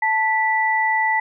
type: tone pair together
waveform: sine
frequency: 880 / 1968.7 Hz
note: A5 / B6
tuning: 0 / -6 cents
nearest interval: octave + major second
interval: 1394 cents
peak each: -19 dBFS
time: 0.02-1.2 s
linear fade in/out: 5 ms
effects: none